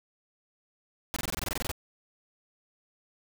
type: noise bursts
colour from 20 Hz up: pink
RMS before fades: -32 dBFS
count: 13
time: 1.14-1.715 s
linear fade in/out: 0 ms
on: 23 ms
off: 23 ms
effects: none